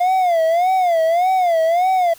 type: tone with vibrato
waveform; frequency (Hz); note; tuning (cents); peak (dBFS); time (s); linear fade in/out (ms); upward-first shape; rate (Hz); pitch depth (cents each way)
triangle; 698.5; F5; 0; -11; 0-2.14; 10; sine; 1.7; 140
effects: white hiss -45 dBFS RMS until 2.18 s